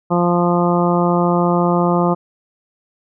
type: harmonic tone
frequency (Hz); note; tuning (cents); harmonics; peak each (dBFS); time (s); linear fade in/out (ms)
174.61; F3; 0; 1 / 2 / 3 / 4 / 5 / 6 / 7; -16 / -19 / -21 / -22 / -23 / -24 / -24; 0.1-2.15; 20
effects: none